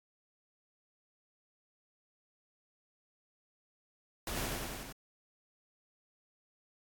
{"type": "noise with echo", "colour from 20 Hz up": "pink", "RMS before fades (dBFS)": -38, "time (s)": [4.27, 4.46], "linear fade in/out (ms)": 2, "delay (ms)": 93, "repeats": 5, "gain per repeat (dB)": -2, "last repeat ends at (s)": 4.925, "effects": ["AAC 64 kbps"]}